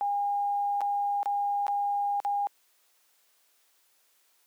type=tone with dropouts; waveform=sine; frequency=811 Hz; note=G#5; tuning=41 cents flat; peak=-25 dBFS; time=0.01-2.47 s; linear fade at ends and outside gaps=0 ms; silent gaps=0.807-0.815 / 1.23-1.258 / 1.667-1.681 / 2.201-2.249 s; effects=white hiss -67 dBFS RMS until 4.46 s + high-pass 400 Hz 12 dB/octave

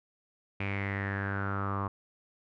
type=tone with low-pass filter sweep; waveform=sawtooth; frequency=99 Hz; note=G2; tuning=18 cents sharp; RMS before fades=-33 dBFS; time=0.6-1.88 s; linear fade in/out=5 ms; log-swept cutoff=2400 to 1100 Hz; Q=7.8; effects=none

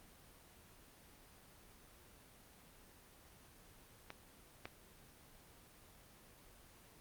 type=clicks; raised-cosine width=0.3 ms; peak=-30 / -27 dBFS; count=2; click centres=4.104 / 4.655 s; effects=pink hiss -62 dBFS RMS until 7 s + Opus 24 kbps

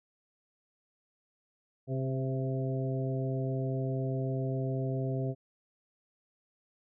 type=harmonic tone with a mistuned harmonic; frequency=132.4 Hz; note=C3; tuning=21 cents sharp; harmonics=1 / 2 / 3 / 4 / 5; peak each=-31 / -38 / -38 / -42 / -41 dBFS; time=1.87-5.35 s; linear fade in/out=50 ms; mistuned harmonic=4; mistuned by=-25 cents; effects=none

